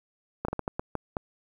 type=slowing click train; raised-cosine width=1 ms; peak=-15 dBFS; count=8; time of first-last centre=0.45-1.168 s; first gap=34 ms; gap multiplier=1.36; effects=9-bit